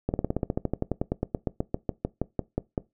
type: slowing click train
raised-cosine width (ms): 2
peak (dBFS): -12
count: 26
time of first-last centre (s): 0.09-2.778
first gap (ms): 49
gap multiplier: 1.06
effects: noise-tail reverb RT60 0.2 s tail -20 dB re dry